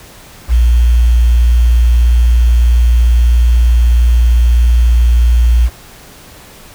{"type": "tone with quantisation", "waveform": "sine", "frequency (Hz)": 59.2, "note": "A#1", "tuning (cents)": 27, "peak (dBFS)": -5, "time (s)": [0.48, 5.7], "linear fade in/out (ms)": 50, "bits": 5, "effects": ["pink hiss -37 dBFS RMS until 6.74 s"]}